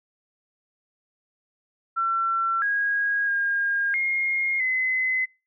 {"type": "tone with pitch steps", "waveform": "sine", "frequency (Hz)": [1350, 1642, 1618, 2139, 2036], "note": ["E6", "G#6", "G#6", "C7", "C7"], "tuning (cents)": [41, -20, -46, 38, -48], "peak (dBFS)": -21, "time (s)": [1.96, 5.26], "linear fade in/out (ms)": 20, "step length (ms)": 660, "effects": ["noise-tail reverb RT60 0.3 s tail -25 dB re dry"]}